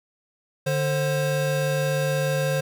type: tone pair together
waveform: square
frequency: 147.9 / 530.1 Hz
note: D3 / C5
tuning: +13 / +23 cents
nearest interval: octave + minor seventh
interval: 2210 cents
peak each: -25 dBFS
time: 0.66-2.61 s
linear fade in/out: 10 ms
effects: none